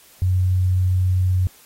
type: tone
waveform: sine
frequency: 92 Hz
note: F#2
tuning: 9 cents flat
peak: -15 dBFS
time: 0.22-1.47 s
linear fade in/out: 0 ms
effects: white hiss -50 dBFS RMS until 1.65 s + AAC 48 kbps